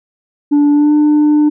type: tone with pitch glide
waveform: sine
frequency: 291 to 299 Hz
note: D4 to D4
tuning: -16 to +31 cents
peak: -4 dBFS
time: 0.51-1.5 s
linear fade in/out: 20 ms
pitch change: +47 cents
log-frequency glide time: 0.72-0.93 s
effects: tanh soft clip ceiling -6 dBFS